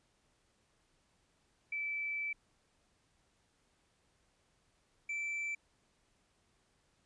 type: tone pair in turn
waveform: sine / triangle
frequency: 2316 / 2329 Hz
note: D7 / D7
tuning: -25 / -15 cents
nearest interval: unison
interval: 10 cents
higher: second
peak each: -35 / -34 dBFS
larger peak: second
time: 1.72-2.33 / 5.09-5.55 s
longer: first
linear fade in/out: 5 ms
effects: pink hiss -74 dBFS RMS until 7.05 s + resampled to 22050 Hz